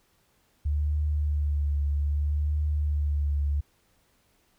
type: tone with vibrato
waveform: sine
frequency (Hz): 73.42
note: D2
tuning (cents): 0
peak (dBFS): -23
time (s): 0.65-3.61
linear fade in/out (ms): 10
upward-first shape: triangle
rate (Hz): 0.63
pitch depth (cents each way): 39
effects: pink hiss -67 dBFS RMS until 4.58 s